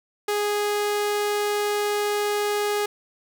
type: tone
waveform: sawtooth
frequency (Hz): 414.2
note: G#4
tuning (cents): -5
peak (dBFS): -18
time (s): 0.28-2.86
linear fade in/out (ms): 5
effects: none